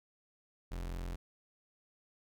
40% pulse tone, 43.61 Hz, F1, 2 cents flat, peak -37 dBFS, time 0.71-1.16 s, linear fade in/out 10 ms, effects none

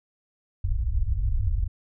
pink low-pass noise, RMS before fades -24 dBFS, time 0.64-1.68 s, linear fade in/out 10 ms, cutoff 100 Hz, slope 48 dB/octave, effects none

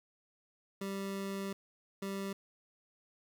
25% pulse tone bursts at uneven times, 196 Hz, G3, in tune, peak -33 dBFS, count 2, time 0.81-1.53 / 2.02-2.33 s, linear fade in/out 5 ms, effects 11-bit

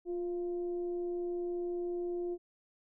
sine tone with frequency modulation, 351.8 Hz, F4, 13 cents sharp, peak -33 dBFS, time 0.05-2.38 s, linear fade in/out 50 ms, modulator 339 Hz, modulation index 0.28, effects none

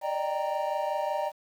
triangle chord, Eb major seventh, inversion third, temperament equal with one note detuned, 587.3 / 612.6 / 784 / 932.3 Hz, D5 / Eb5 / G5 / Bb5, 0 / -27 / 0 / 0 cents, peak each -31 dBFS, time 0.01-1.32 s, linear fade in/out 50 ms, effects 9-bit

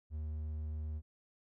triangle tone, 76.9 Hz, D#2, 20 cents flat, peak -35 dBFS, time 0.1-1.02 s, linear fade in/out 50 ms, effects none

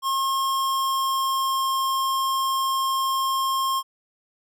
square tone with pitch glide, 1075 to 1068.8 Hz, C6 to C6, +47 to +36 cents, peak -22 dBFS, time 0.02-3.83 s, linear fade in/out 50 ms, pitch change -11 cents, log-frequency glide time 0.46-1.66 s, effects none

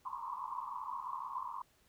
white band-pass noise, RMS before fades -42 dBFS, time 0.05-1.62 s, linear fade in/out 5 ms, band 940 to 1100 Hz, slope 96 dB/octave, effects pink hiss -70 dBFS RMS until 1.88 s

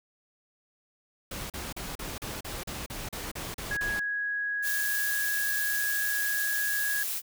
pink noise bursts, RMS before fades -37 dBFS, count 12, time 1.31-3.997 s, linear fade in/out 5 ms, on 190 ms, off 37 ms
sine tone, 1661.2 Hz, G#6, in tune, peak -28 dBFS, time 3.71-7.03 s, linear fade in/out 2 ms
blue noise, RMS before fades -32 dBFS, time 4.62-7.22 s, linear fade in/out 50 ms
effects none

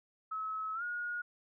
sine tone with pitch glide, 1290 to 1439.6 Hz, E6 to F#6, -38 to -48 cents, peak -35 dBFS, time 0.31-1.22 s, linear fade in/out 10 ms, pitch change +190 cents, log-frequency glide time 0.74-0.83 s, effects none

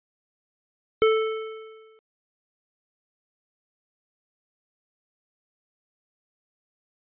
square tone with exponential decay, 440 Hz, A4, in tune, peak -15 dBFS, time 1.02-1.99 s, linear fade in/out 0 ms, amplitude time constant 210 ms, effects resampled to 8000 Hz

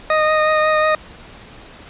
20% pulse tone with vibrato, 619 Hz, D#5, 9 cents flat, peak -8 dBFS, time 0.1-0.95 s, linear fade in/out 2 ms, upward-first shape triangle, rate 5.5 Hz, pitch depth 15 cents each way, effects pink hiss -40 dBFS RMS until 1.89 s + resampled to 8000 Hz

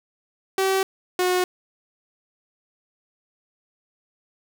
sawtooth tone pair in turn, 383.8 / 363.6 Hz, G4 / F#4, -37 / -30 cents, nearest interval minor second, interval 93 cents, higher first, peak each -15 dBFS, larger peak neither, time 0.58-0.83 / 1.19-1.44 s, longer neither, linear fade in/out 2 ms, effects none

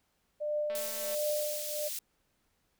sine tone with tremolo, 598 Hz, D5, 31 cents sharp, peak -28 dBFS, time 0.4-1.89 s, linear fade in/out 20 ms, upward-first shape triangle, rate 1.4 Hz, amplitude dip 85%
click train, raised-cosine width 0.3 ms, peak -32 dBFS, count 100, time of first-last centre 0.7-1.146 s, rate 222 Hz
white high-pass noise, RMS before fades -38 dBFS, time 0.75-1.99 s, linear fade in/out 2 ms, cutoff 3700 Hz, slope 12 dB/octave
effects pink hiss -75 dBFS RMS until 2.79 s

